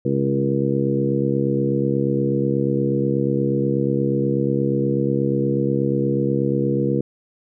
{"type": "harmonic tone with a mistuned harmonic", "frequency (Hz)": 68.3, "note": "C#2", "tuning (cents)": -25, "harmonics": [2, 3, 4, 5, 6, 7], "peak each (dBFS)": [-23, -24, -25, -24, -29, -24], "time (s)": [0.05, 7.01], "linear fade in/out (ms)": 5, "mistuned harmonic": 2, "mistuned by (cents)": -20, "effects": []}